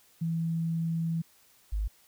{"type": "tone pair in turn", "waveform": "sine", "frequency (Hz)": [164.81, 51.91], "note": ["E3", "G#1"], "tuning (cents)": [0, 0], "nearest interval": "octave + minor sixth", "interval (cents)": 2000, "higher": "first", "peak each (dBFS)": -27, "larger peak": "neither", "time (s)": [[0.21, 1.22], [1.72, 1.88]], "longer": "first", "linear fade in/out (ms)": 10, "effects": ["white hiss -62 dBFS RMS until 2.07 s"]}